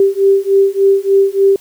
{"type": "beating tone pair", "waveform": "sine", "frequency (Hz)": [390.8, 394.2], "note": ["G4", "G4"], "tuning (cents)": [-5, 10], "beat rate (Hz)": 3.4, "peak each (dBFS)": -11, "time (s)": [0, 1.56], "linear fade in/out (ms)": 2, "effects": ["white hiss -44 dBFS RMS until 1.6 s"]}